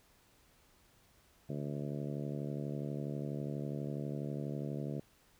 harmonic tone, 72.2 Hz, D2, 29 cents flat, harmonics 2 / 3 / 4 / 5 / 6 / 7 / 8 / 9, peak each -39 / -43 / -45 / -47 / -49 / -50 / -51 / -52 dBFS, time 1.49-5 s, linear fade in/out 5 ms, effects pink hiss -67 dBFS RMS until 5.39 s

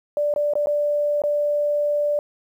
sine tone with dropouts, 587.3 Hz, D5, in tune, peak -18 dBFS, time 0.17-2.19 s, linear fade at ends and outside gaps 1 ms, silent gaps 0.339-0.361 / 0.536-0.554 / 0.66-0.67 / 1.219-1.237 s, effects 9-bit

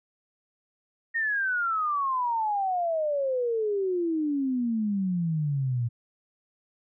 sine exponential sweep, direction down, 1864.7 to 115.2 Hz, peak -24 dBFS, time 1.14-5.89 s, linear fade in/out 20 ms, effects none

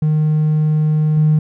triangle tone with level steps, 153.7 Hz, D#3, 21 cents flat, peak -9 / -6 dBFS, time 0.02-1.39 s, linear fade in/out 5 ms, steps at 1.17 s, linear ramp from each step 2 ms, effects tanh soft clip ceiling -6 dBFS

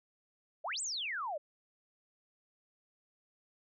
sine exponential two-way sweep, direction up then down, 554.4 to 8500 to 554.4 Hz, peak -35 dBFS, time 0.64-1.38 s, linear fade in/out 10 ms, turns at 0.81 s, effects none

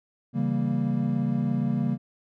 triangle chord, C# diminished seventh, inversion none, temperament equal, 138.59 / 164.81 / 196 / 233.1 Hz, C#3 / E3 / G3 / Bb3, 0 / 0 / 0 / 0 cents, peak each -26 / -30 / -27 / -25 dBFS, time 0.33-1.98 s, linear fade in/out 50 ms, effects none

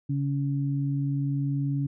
sine tone pair together, 140 / 280.6 Hz, C#3 / C#4, +18 / +21 cents, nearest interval octave, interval 1203 cents, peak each -25 / -31 dBFS, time 0.09-1.87 s, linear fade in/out 10 ms, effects none

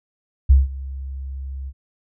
sine tone with ADSR envelope, 67.2 Hz, C2, 47 cents sharp, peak -6 dBFS, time 0.49-1.73 s, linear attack 15 ms, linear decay 170 ms, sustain -21 dB, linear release 51 ms, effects none

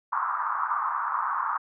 white band-pass noise, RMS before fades -28 dBFS, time 0.12-1.58 s, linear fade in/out 10 ms, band 940 to 1300 Hz, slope 48 dB/octave, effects none

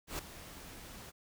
pink noise with ADSR envelope, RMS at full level -37 dBFS, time 0.07-1.12 s, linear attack 120 ms, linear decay 3 ms, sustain -13 dB, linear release 30 ms, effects none

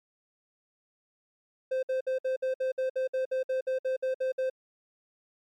triangle tone bursts, 520 Hz, C5, 11 cents flat, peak -24 dBFS, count 16, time 1.71-4.5 s, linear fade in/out 10 ms, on 120 ms, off 58 ms, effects MP3 96 kbps

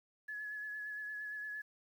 sine tone with vibrato, 1700 Hz, G#6, 40 cents sharp, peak -40 dBFS, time 0.28-1.62 s, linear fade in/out 10 ms, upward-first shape sine, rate 8.7 Hz, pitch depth 22 cents each way, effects 11-bit

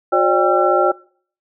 sine tone cluster, 361.4 / 544 / 599 / 795 / 1351 Hz, F#4 / C#5 / D5 / G5 / E6, -41 / -33 / +34 / +24 / +42 cents, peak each -18 dBFS, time 0.12-0.92 s, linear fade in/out 10 ms, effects noise-tail reverb RT60 0.5 s tail -23 dB re dry

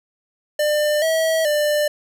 square tone with pitch steps, 598 / 645 / 595 Hz, D5 / E5 / D5, +31 / -38 / +22 cents, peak -17 dBFS, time 0.59-1.88 s, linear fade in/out 5 ms, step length 430 ms, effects none

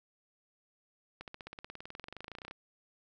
accelerating click train, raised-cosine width 0.3 ms, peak -28 dBFS, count 29, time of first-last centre 1.21-2.511 s, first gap 68 ms, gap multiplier 0.97, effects none

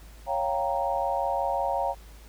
sine chord, G half-diminished seventh, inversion second, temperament equal, 554.4 / 698.5 / 784 / 932.3 Hz, Db5 / F5 / G5 / Bb5, 0 / 0 / 0 / 0 cents, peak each -30 dBFS, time 0.26-1.95 s, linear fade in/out 50 ms, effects added 53 Hz sine -45 dBFS peak until 2.28 s + pink hiss -54 dBFS RMS until 2.28 s

